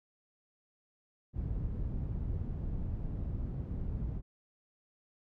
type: low-pass noise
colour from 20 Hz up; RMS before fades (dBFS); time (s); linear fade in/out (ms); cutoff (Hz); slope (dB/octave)
white; -36; 1.33-4.22; 50; 100; 12
effects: none